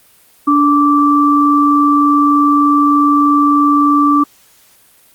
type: tone pair together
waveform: sine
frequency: 290.2 / 1166.9 Hz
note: D4 / D6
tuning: -21 / -11 cents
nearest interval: 2 octaves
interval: 2410 cents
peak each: -10 dBFS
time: 0.47-4.24 s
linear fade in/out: 10 ms
effects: white hiss -48 dBFS RMS until 5.14 s + Opus 32 kbps